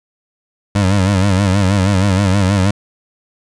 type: tone with vibrato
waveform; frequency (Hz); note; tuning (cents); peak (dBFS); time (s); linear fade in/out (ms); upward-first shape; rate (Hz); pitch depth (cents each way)
25% pulse; 97.1; G2; -16; -7; 0.75-2.71; 5; sine; 6.3; 100
effects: resampled to 22050 Hz